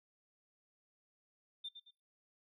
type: tone with echo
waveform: sine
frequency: 3588 Hz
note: A7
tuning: 33 cents sharp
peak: -40 dBFS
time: 1.64-1.69 s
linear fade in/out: 10 ms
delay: 110 ms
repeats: 2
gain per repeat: -9 dB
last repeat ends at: 1.91 s
effects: noise-tail reverb RT60 0.3 s tail -21 dB re dry + tanh soft clip ceiling -36 dBFS